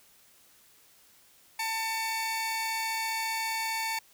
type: tone pair together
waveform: sawtooth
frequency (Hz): 893 / 2250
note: A5 / C#7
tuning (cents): +25 / +25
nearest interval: octave + major third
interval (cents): 1600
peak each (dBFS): -28 / -30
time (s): 1.59-3.99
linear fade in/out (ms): 5
effects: white hiss -60 dBFS RMS until 4.13 s